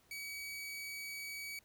sawtooth tone, 2271 Hz, C#7, 41 cents sharp, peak -39 dBFS, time 0.11-1.59 s, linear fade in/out 2 ms, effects pink hiss -69 dBFS RMS until 1.64 s

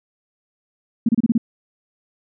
sine tone bursts, 230 Hz, A#3, 23 cents flat, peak -12 dBFS, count 6, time 1.06-1.379 s, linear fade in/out 5 ms, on 29 ms, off 29 ms, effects none

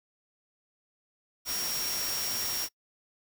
sine tone in noise, 5588 Hz, F8, in tune, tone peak -33 dBFS, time 1.45-2.69 s, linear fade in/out 50 ms, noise white, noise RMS -34 dBFS, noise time 1.45-2.69 s, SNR -2 dB, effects noise-tail reverb RT60 0.1 s tail -24 dB re dry

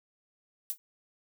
violet noise with exponential decay, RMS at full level -28 dBFS, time 0.7-0.78 s, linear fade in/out 0 ms, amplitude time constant 17 ms, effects none

